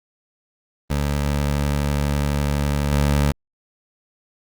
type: tone with level steps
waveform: 20% pulse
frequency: 72 Hz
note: D2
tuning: 34 cents flat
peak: -14 / -11 dBFS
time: 0.9-3.32 s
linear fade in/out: 5 ms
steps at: 2.92 s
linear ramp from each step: 5 ms
effects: Opus 32 kbps

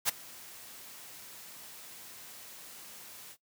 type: noise with ADSR envelope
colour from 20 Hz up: white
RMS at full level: -26 dBFS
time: 0.05-3.37 s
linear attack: 38 ms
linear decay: 12 ms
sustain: -23 dB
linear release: 60 ms
effects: noise-tail reverb RT60 0.1 s tail -17 dB re dry + high-pass 100 Hz 12 dB/octave

